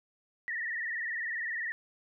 sine tone with vibrato, 1864.7 Hz, A#6, in tune, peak -32 dBFS, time 0.48-1.72 s, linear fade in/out 0 ms, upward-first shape triangle, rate 20 Hz, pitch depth 120 cents each way, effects none

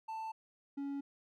triangle tone pair in turn, 886 / 280 Hz, A5 / C#4, +12 / +18 cents, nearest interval octave + minor sixth, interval 1994 cents, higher first, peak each -37 / -35 dBFS, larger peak second, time 0.08-0.32 / 0.77-1.01 s, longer neither, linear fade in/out 10 ms, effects none

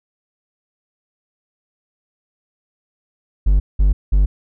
triangle tone bursts, 49 Hz, G1, in tune, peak -8 dBFS, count 3, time 3.46-4.26 s, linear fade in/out 10 ms, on 140 ms, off 190 ms, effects none

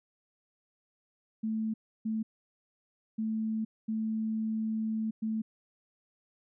sine tone bursts at uneven times, 220 Hz, A3, in tune, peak -29 dBFS, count 5, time 1.43-1.74 / 2.05-2.23 / 3.18-3.65 / 3.88-5.11 / 5.22-5.42 s, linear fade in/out 10 ms, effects none

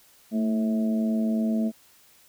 harmonic tone with a mistuned harmonic, 108.4 Hz, A2, 25 cents flat, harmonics 2 / 3 / 4 / 5 / 6, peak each -22 / -36 / -40 / -42 / -35 dBFS, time 0.31-1.72 s, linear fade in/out 50 ms, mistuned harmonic 2, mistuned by +45 cents, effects white hiss -57 dBFS RMS until 2.28 s

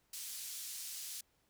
pink band-pass noise, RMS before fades -45 dBFS, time 0.13-1.21 s, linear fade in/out 5 ms, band 5200 to 16000 Hz, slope 12 dB/octave, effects pink hiss -75 dBFS RMS until 1.49 s

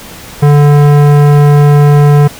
sine tone with tanh clipping, 145.8 Hz, D3, 12 cents flat, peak -4 dBFS, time 0.42-2.28 s, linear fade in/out 10 ms, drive 18 dB, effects pink hiss -29 dBFS RMS until 2.39 s

